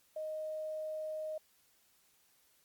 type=tone with quantisation; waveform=sine; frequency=622.3 Hz; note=D#5; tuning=in tune; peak=-37 dBFS; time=0.16-1.38 s; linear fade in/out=5 ms; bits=11; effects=white hiss -70 dBFS RMS until 2.64 s + Opus 48 kbps